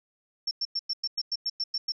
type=tone bursts; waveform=sine; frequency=5420 Hz; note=E8; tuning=47 cents sharp; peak=-26 dBFS; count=11; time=0.47-1.921 s; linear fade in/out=5 ms; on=41 ms; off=100 ms; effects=none